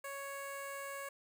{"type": "tone with notch filter", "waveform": "10% pulse", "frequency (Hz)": 555, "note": "C#5", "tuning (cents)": 2, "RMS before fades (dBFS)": -44, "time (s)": [0.04, 1.09], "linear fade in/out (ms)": 5, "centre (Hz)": 3500, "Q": 1, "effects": []}